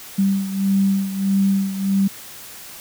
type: beating tone pair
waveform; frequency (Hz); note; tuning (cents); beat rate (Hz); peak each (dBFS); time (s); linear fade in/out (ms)
sine; 195 / 196.6; G3 / G3; -9 / +5; 1.6; -17 / -22; 0.18-2.08; 10
effects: white hiss -38 dBFS RMS until 2.8 s